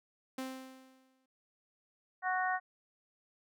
sawtooth tone with exponential decay, 261.6 Hz, C4, in tune, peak -32 dBFS, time 0.38-1.26 s, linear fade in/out 5 ms, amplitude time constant 190 ms
harmonic tone, 370 Hz, F#4, in tune, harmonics 2 / 3 / 4 / 5, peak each -33 / -38 / -37 / -37 dBFS, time 2.22-2.6 s, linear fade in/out 50 ms
effects none

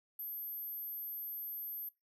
sine tone, 12880 Hz, G9, 46 cents sharp, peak -38 dBFS, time 0.19-1.89 s, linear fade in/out 5 ms, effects noise-tail reverb RT60 0.2 s tail -20 dB re dry + tanh soft clip ceiling -38 dBFS

